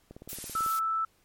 click train, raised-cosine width 2 ms, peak -31 dBFS, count 11, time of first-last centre 0.11-0.662 s, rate 18.1 Hz
blue noise, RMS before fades -38 dBFS, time 0.29-0.79 s, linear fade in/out 0 ms
sine tone, 1318.5 Hz, E6, in tune, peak -26 dBFS, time 0.55-1.05 s, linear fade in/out 5 ms
effects pink hiss -67 dBFS RMS until 1.24 s + MP3 64 kbps

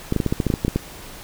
clicks, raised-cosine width 3 ms, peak -6 dBFS, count 12, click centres 0.124 / 0.163 / 0.202 / 0.263 / 0.325 / 0.402 / 0.467 / 0.502 / 0.539 / 0.649 / 0.681 / 0.76 s, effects pink hiss -39 dBFS RMS until 1.23 s

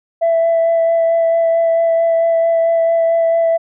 sine tone with vibrato, 664 Hz, E5, 12 cents sharp, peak -9 dBFS, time 0.21-3.58 s, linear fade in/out 20 ms, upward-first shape sine, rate 4.5 Hz, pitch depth 11 cents each way, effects tanh soft clip ceiling -8 dBFS

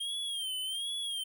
square tone with vibrato, 3200 Hz, G7, 35 cents sharp, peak -34 dBFS, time 0-1.24 s, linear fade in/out 10 ms, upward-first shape sine, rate 1.3 Hz, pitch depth 100 cents each way, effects none

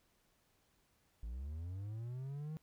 triangle linear sweep, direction up, 52.9 to 159.3 Hz, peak -39 dBFS, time 1.23-2.57 s, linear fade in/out 0 ms, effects pink hiss -75 dBFS RMS until 2.62 s

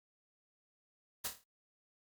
white noise with echo, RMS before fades -37 dBFS, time 1.24-1.28 s, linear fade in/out 10 ms, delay 27 ms, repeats 6, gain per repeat -6 dB, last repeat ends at 1.442 s, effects Opus 48 kbps

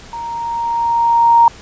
sine tone with level ramp, 932.3 Hz, A#5, in tune, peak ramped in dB -23 to -4 dBFS, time 0.13-1.48 s, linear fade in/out 2 ms, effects pink hiss -38 dBFS RMS until 1.61 s + resampled to 16000 Hz

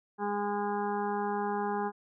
harmonic tone, 204.9 Hz, G#3, 23 cents flat, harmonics 1 / 2 / 4 / 5 / 6 / 7 / 8, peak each -36 / -34 / -33 / -39 / -44 / -45 / -45 dBFS, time 0.18-1.92 s, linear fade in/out 50 ms, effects none

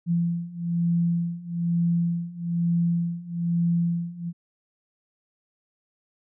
sine beating tone pair, 170 / 171.1 Hz, F3 / F3, -46 / -35 cents, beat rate 1.1 Hz, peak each -26 / -24 dBFS, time 0.06-4.33 s, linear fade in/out 50 ms, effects none

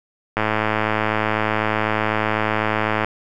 click train, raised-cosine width 0.5 ms, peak -4 dBFS, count 290, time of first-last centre 0.37-3.046 s, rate 108 Hz, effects none

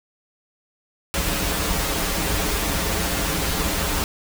pink noise with comb filter, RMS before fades -23 dBFS, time 1.14-4.04 s, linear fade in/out 0 ms, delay 8.2 ms, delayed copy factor -0.95, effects none

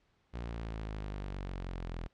sawtooth exponential sweep, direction down, 59.7 to 41.15 Hz, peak -34 dBFS, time 0.33-2.08 s, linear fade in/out 20 ms, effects pink hiss -73 dBFS RMS until 2.13 s + low-pass 4000 Hz 12 dB/octave

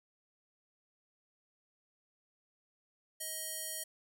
square tone with band-pass filter, 630 Hz, D#5, 21 cents sharp, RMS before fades -41 dBFS, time 3.2-3.84 s, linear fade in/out 10 ms, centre 11000 Hz, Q 1.6, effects none

